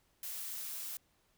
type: noise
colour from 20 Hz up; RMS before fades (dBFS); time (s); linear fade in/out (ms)
blue; -42; 0.23-0.97; 2
effects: pink hiss -73 dBFS RMS until 1.37 s